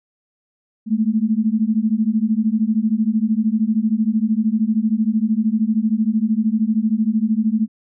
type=beating tone pair; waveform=sine; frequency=212.3 / 225.3 Hz; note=G#3 / A3; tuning=+38 / +41 cents; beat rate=13 Hz; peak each=-18 dBFS; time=0.86-7.68 s; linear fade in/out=50 ms; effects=none